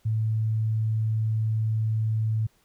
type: tone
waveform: sine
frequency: 110 Hz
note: A2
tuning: in tune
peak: -22 dBFS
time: 0.05-2.47 s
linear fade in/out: 10 ms
effects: pink hiss -65 dBFS RMS until 2.64 s